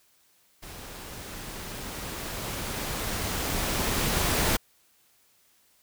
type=noise with level ramp; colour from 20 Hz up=pink; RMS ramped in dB=-43 to -24 dBFS; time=0.62-4.57 s; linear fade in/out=10 ms; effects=white hiss -64 dBFS RMS until 5.82 s